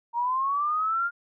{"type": "linear sweep", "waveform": "sine", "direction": "up", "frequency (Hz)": [928, 1417], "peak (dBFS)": -23, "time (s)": [0.13, 1.11], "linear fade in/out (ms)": 50, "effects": []}